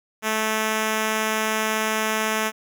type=tone; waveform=5% pulse; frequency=218.1 Hz; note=A3; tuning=15 cents flat; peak=-10 dBFS; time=0.22-2.52 s; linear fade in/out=50 ms; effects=none